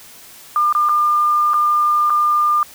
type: tone with dropouts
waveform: sine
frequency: 1202 Hz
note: D6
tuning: 40 cents sharp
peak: -12 dBFS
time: 0.56-2.63 s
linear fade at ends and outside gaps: 1 ms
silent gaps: 0.726-0.75 / 0.888-0.893 / 1.535-1.541 / 2.098-2.103 s
effects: white hiss -41 dBFS RMS until 2.74 s